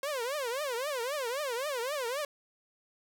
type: tone with vibrato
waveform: sawtooth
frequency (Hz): 528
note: C5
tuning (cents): +16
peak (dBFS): -28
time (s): 0.03-2.25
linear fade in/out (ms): 2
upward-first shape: triangle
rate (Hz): 3.8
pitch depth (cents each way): 280
effects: none